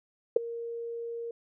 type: tone with ADSR envelope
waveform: sine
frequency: 466.2 Hz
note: A#4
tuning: in tune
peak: -14 dBFS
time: 0.36-1.31 s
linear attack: 5 ms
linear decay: 9 ms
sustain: -20 dB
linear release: 3 ms
effects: none